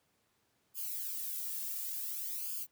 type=noise with flanger; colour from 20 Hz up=violet; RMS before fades=-39 dBFS; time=0.74-2.67 s; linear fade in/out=50 ms; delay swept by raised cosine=0.51 to 2.01 ms; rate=0.56 Hz; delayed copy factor=-0.85; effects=pink hiss -75 dBFS RMS until 2.71 s + high-pass 100 Hz 12 dB/octave